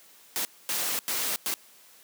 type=noise bursts at uneven times; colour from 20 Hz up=white; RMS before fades=-29 dBFS; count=4; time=0.36-0.45 / 0.69-0.99 / 1.08-1.36 / 1.46-1.54 s; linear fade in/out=0 ms; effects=white hiss -55 dBFS RMS until 2.03 s + high-pass 200 Hz 12 dB/octave